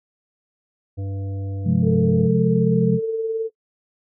harmonic tone, 98 Hz, G2, in tune, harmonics 1 / 3 / 5 / 7, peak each -25 / -36 / -39 / -48 dBFS, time 0.97-2.28 s, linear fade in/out 20 ms
sine chord, F minor, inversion second, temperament just, 130.96 / 174.61 / 209.5 Hz, C3 / F3 / Ab3, +2 / 0 / +15 cents, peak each -21 / -18 / -21 dBFS, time 1.64-3 s, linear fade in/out 50 ms
sine tone with tremolo, 447.2 Hz, A4, 28 cents sharp, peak -18 dBFS, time 1.82-3.5 s, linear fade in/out 50 ms, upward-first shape sine, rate 19 Hz, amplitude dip 35%
effects noise-tail reverb RT60 0.1 s tail -19 dB re dry

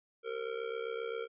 square tone with amplitude modulation, 459 Hz, A#4, 27 cents flat, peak -33 dBFS, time 0.23-1.28 s, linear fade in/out 50 ms, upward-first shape sine, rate 67.6 Hz, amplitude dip 80%, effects resampled to 8000 Hz

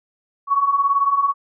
sine beating tone pair, 1104 / 1122 Hz, C#6 / C#6, -7 / +21 cents, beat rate 18 Hz, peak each -21 / -16 dBFS, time 0.47-1.34 s, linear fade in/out 50 ms, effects none

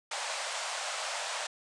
pink band-pass noise, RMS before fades -36 dBFS, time 0.11-1.47 s, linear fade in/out 5 ms, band 570 to 9100 Hz, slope 48 dB/octave, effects resampled to 24000 Hz

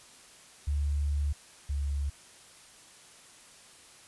sine tone pair in turn, 72.4 / 70.95 Hz, D2 / C#2, -24 / +41 cents, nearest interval unison, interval 35 cents, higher first, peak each -26 / -28 dBFS, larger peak first, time 0.67-1.33 / 1.69-2.1 s, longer first, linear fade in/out 10 ms, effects white hiss -54 dBFS RMS until 4.07 s + resampled to 24000 Hz

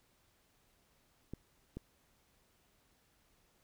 clicks, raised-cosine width 3 ms, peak -29 dBFS, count 2, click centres 1.336 / 1.77 s, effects pink hiss -72 dBFS RMS until 3.63 s

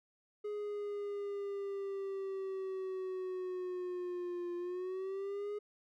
triangle linear two-way sweep, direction down then up, 417.9 to 349.2 to 417.9 Hz, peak -35 dBFS, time 0.44-5.59 s, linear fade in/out 10 ms, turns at 4.56 s, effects none

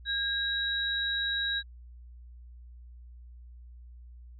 sine tone pair together, 1623 / 3860 Hz, G#6 / B7, -40 / -40 cents, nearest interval octave + minor third, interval 1500 cents, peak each -31 / -30 dBFS, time 0.05-1.63 s, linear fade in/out 50 ms, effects added 60 Hz sine -46 dBFS peak until 4.39 s

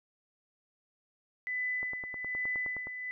sine tone with tremolo, 2000 Hz, B6, 21 cents sharp, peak -30 dBFS, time 1.47-3.11 s, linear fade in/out 0 ms, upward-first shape sine, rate 1.2 Hz, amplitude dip 60%
click train, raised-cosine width 1 ms, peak -31 dBFS, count 11, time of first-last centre 1.83-2.871 s, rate 9.61 Hz
effects none

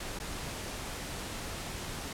pink noise with dropouts, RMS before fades -39 dBFS, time 0-2.13 s, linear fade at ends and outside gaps 5 ms, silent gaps 0.19-0.199 s, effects low-pass 11000 Hz 12 dB/octave

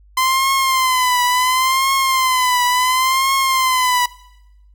sawtooth tone with vibrato, 1031 Hz, C6, 26 cents flat, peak -10 dBFS, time 0.17-4.06 s, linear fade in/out 5 ms, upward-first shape triangle, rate 0.71 Hz, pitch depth 88 cents each way, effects noise-tail reverb RT60 0.9 s tail -21 dB re dry + added 50 Hz sine -45 dBFS peak until 4.74 s

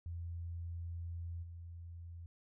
sine tone with level steps, 85 Hz, F2, 46 cents flat, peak -40 / -46 dBFS, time 0.06-2.26 s, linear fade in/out 0 ms, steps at 1.42 s, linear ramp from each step 20 ms, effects none

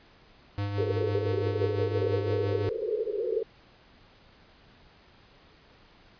square tone with tremolo, 101.2 Hz, G#2, 44 cents flat, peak -28 dBFS, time 0.58-2.69 s, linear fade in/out 0 ms, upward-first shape sine, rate 5.9 Hz, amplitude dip 40%
white band-pass noise, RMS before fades -30 dBFS, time 0.78-3.43 s, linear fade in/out 2 ms, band 380 to 490 Hz, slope 96 dB/octave
effects pink hiss -57 dBFS RMS until 6.19 s + resampled to 11025 Hz

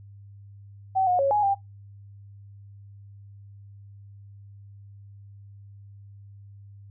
sine tone with pitch steps, 763 / 723 / 551 / 834 / 792 Hz, G5 / F#5 / C#5 / G#5 / G5, -47 / -40 / -11 / +7 / +18 cents, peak -19 dBFS, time 0.95-1.55 s, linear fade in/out 20 ms, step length 120 ms, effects noise-tail reverb RT60 0.2 s tail -22 dB re dry + added 100 Hz sine -44 dBFS peak until 6.9 s

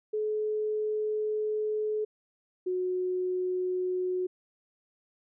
sine tone pair in turn, 427.7 / 366.1 Hz, A4 / F#4, -49 / -18 cents, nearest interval minor third, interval 269 cents, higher first, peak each -27 dBFS, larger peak neither, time 0.13-2.05 / 2.66-4.27 s, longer first, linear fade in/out 10 ms, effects none

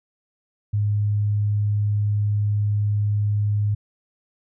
sine tone, 103.83 Hz, G#2, in tune, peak -18 dBFS, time 0.73-3.75 s, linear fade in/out 10 ms, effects none

